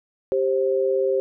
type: tone pair together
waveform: sine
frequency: 392 / 529.1 Hz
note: G4 / C5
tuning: 0 / +19 cents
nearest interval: perfect fourth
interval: 519 cents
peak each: -21 dBFS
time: 0.32-1.2 s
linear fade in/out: 0 ms
effects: none